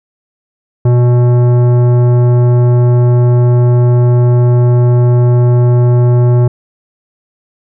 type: tone with tanh clipping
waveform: sine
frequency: 122.1 Hz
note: B2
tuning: 19 cents flat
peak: -7 dBFS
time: 0.85-6.48 s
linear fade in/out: 5 ms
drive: 14 dB
effects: none